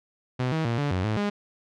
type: tone with pitch steps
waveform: sawtooth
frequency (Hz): 126.7 / 159.7 / 116.9 / 144.4 / 92.2 / 108.1 / 204.9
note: B2 / D#3 / A#2 / D3 / F#2 / A2 / G#3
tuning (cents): +45 / +45 / +5 / -29 / -6 / -30 / -23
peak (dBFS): -20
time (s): 0.39-1.3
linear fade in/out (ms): 10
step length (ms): 130
effects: low-pass 4000 Hz 12 dB/octave

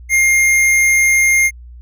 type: tone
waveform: square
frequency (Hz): 2122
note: C7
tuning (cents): +24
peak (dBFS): -10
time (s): 0.09-1.51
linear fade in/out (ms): 50
effects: added 60 Hz sine -33 dBFS peak until 1.81 s + resampled to 32000 Hz

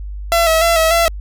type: tone with vibrato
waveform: sawtooth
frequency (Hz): 660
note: E5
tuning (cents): +2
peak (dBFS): -7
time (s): 0.32-1.08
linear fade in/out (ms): 0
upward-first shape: square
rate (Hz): 3.4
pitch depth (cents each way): 39
effects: added 50 Hz sine -24 dBFS peak until 1.2 s

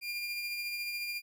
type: tone with tremolo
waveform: 30% pulse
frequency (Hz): 2400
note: D7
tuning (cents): +37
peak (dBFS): -31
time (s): 0.01-1.22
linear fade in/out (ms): 50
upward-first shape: triangle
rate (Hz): 14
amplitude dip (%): 35
effects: none

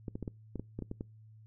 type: clicks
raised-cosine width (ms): 3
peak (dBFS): -25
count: 10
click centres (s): 0.082 / 0.155 / 0.227 / 0.278 / 0.557 / 0.596 / 0.79 / 0.823 / 0.914 / 1.009
effects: noise-tail reverb RT60 0.3 s tail -25 dB re dry + added 109 Hz sine -53 dBFS peak until 1.46 s

